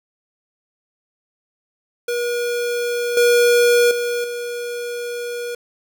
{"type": "tone with level steps", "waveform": "square", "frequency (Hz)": 480.2, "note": "B4", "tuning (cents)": -49, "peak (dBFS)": [-20, -12, -20, -25], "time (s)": [2.08, 5.55], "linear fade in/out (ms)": 5, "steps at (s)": [3.17, 3.91, 4.24], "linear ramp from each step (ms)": 2, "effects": ["7-bit"]}